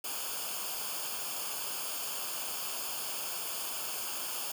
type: noise with comb filter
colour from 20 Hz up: white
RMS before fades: -37 dBFS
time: 0.04-4.52 s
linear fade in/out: 5 ms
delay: 0.51 ms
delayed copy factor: -0.75
effects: none